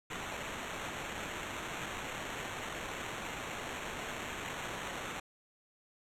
white noise with sample-and-hold, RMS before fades -41 dBFS, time 0.1-5.2 s, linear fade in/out 5 ms, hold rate 4900 Hz, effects low-pass 10000 Hz 12 dB/octave

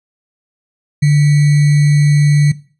sine tone with sample-and-hold, 146.83 Hz, D3, in tune, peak -6 dBFS, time 1.02-2.52 s, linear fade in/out 10 ms, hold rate 2100 Hz, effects noise-tail reverb RT60 0.4 s tail -18 dB re dry + resampled to 24000 Hz

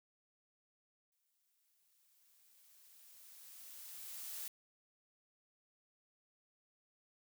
blue noise with exponential growth, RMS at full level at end -44 dBFS, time 1.12-4.48 s, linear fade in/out 1 ms, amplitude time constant 730 ms, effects none

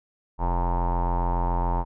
square tone with low-pass filter, 43.55 Hz, F1, 4 cents flat, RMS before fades -24 dBFS, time 0.38-1.85 s, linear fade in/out 50 ms, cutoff 910 Hz, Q 9.9, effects none

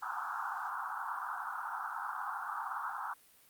white band-pass noise, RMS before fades -39 dBFS, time 0.02-3.14 s, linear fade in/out 10 ms, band 770 to 1500 Hz, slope 96 dB/octave, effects white hiss -63 dBFS RMS until 3.49 s + Opus 48 kbps

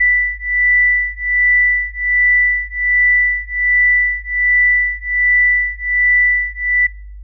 sine beating tone pair, 1975.5 / 1976.8 Hz, B6 / B6, 0 / +1 cents, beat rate 1.3 Hz, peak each -15 dBFS, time 0-6.87 s, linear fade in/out 10 ms, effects noise-tail reverb RT60 0.6 s tail -23 dB re dry + added 50 Hz sine -30 dBFS peak until 7.23 s

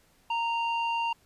square tone with low-pass filter, 927 Hz, A#5, 10 cents flat, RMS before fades -29 dBFS, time 0.3-1.13 s, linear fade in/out 5 ms, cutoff 2400 Hz, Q 2.5, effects pink hiss -64 dBFS RMS until 1.25 s + resampled to 32000 Hz

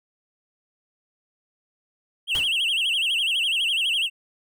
triangle tone with vibrato, 2960 Hz, F#7, in tune, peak -19 dBFS, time 2.27-4.1 s, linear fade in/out 50 ms, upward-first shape sine, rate 12 Hz, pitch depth 190 cents each way
pink noise with exponential decay, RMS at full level -31 dBFS, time 2.35-2.57 s, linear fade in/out 0 ms, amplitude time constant 47 ms
effects none

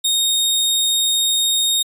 sawtooth tone, 3713 Hz, A#7, 8 cents flat, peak -12 dBFS, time 0.04-1.83 s, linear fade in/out 10 ms, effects resampled to 32000 Hz

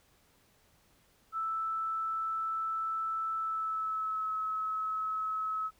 sine tone with pitch glide, 1318.5 to 1289.9 Hz, E6 to E6, 0 to -38 cents, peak -31 dBFS, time 1.32-5.71 s, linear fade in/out 50 ms, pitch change -38 cents, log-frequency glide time 3.36-4.32 s, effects pink hiss -67 dBFS RMS until 5.79 s

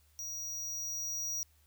square tone with level ramp, 5760 Hz, F#8, 47 cents flat, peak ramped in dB -39 to -34 dBFS, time 0.19-1.43 s, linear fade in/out 0 ms, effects added 75 Hz sine -65 dBFS peak until 1.66 s + white hiss -70 dBFS RMS until 1.66 s

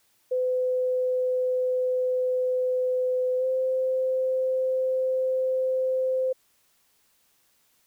sine tone with pitch glide, 507 to 518.3 Hz, B4 to C5, +45 to -16 cents, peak -22 dBFS, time 0.31-6.33 s, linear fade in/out 10 ms, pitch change +39 cents, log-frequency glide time 3.38-3.45 s, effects white hiss -66 dBFS RMS until 7.86 s

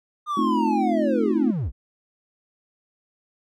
triangle linear sweep, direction down, 1223 to 42.24 Hz, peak -21 dBFS, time 0.26-1.72 s, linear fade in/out 50 ms
sine chord, F dominant seventh, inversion first, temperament equal, 220 / 261.6 / 311.1 / 349.2 Hz, A3 / C4 / Eb4 / F4, 0 / 0 / 0 / 0 cents, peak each -24 / -26 / -25 / -28 dBFS, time 0.37-1.51 s, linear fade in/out 5 ms
effects none

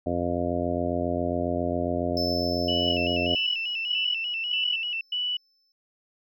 harmonic tone, 87.31 Hz, F2, in tune, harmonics 1 / 2 / 3 / 4 / 5 / 6 / 7 / 8, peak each -33 / -35 / -30 / -33 / -35 / -35 / -30 / -34 dBFS, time 0.06-3.35 s, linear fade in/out 5 ms
triangle tone with exponential decay, 5274 Hz, E8, in tune, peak -26 dBFS, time 2.17-5.72 s, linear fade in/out 1 ms, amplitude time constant 770 ms
sine tone bursts, 2960 Hz, F#7, in tune, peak -25 dBFS, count 5, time 2.68-5.37 s, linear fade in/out 5 ms, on 250 ms, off 360 ms
sine tone with vibrato, 2794 Hz, F7, in tune, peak -27 dBFS, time 2.87-5.01 s, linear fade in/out 2 ms, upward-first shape square, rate 5.1 Hz, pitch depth 75 cents each way
effects none

